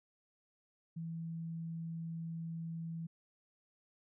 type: tone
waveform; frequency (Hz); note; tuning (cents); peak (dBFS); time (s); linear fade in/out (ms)
sine; 164.81; E3; 0; -39; 0.96-3.07; 10
effects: none